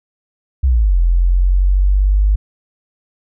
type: exponential two-way sweep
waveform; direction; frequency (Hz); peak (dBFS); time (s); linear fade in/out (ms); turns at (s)
sine; down then up; 69.3 to 42.62 to 51; -9; 0.63-2.36; 10; 0.99
effects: none